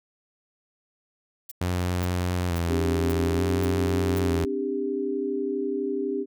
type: noise bursts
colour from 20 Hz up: violet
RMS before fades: -38 dBFS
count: 6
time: 1.49-4.19 s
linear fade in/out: 5 ms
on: 25 ms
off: 510 ms
type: tone with vibrato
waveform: sawtooth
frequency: 87.31 Hz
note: F2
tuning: in tune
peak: -20 dBFS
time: 1.61-4.45 s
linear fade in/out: 5 ms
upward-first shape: square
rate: 0.56 Hz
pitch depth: 43 cents each way
type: chord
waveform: sine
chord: C suspended second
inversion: none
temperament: equal with one note detuned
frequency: 261.6 / 293.7 / 397.2 Hz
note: C4 / D4 / G4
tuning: 0 / 0 / +23 cents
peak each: -31 / -31 / -27 dBFS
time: 2.67-6.26 s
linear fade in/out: 50 ms
effects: none